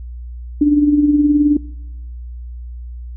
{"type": "tone with tremolo", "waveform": "sine", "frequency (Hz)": 293.7, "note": "D4", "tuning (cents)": 0, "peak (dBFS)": -7, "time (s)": [0.61, 1.57], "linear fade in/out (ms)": 5, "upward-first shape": "sine", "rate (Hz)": 19, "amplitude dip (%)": 50, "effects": ["noise-tail reverb RT60 1.0 s tail -24 dB re dry", "added 60 Hz sine -27 dBFS peak until 3.16 s"]}